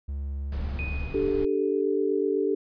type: tone with vibrato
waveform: triangle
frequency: 69.8 Hz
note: C#2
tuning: 13 cents sharp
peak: -27 dBFS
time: 0.08-1.08 s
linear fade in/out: 10 ms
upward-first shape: triangle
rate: 2.7 Hz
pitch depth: 8 cents each way
type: noise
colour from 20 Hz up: brown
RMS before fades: -35 dBFS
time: 0.52-1.45 s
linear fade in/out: 2 ms
type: tone with exponential decay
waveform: sine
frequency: 2489 Hz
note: D#7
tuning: in tune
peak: -31 dBFS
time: 0.79-1.81 s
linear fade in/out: 0 ms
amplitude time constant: 220 ms
type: chord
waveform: sine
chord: D suspended fourth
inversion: none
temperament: equal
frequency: 293.7 / 392 / 440 Hz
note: D4 / G4 / A4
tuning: 0 / 0 / 0 cents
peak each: -29 / -25 / -27 dBFS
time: 1.14-2.55 s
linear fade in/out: 5 ms
effects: resampled to 11025 Hz